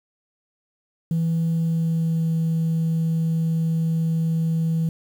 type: tone with pitch glide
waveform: sine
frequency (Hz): 164.81 to 163.01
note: E3 to E3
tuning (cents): 0 to -19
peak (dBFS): -17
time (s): 1.11-4.89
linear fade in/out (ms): 2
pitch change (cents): -19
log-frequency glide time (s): 1.5-2.33
effects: tanh soft clip ceiling -17 dBFS + 8-bit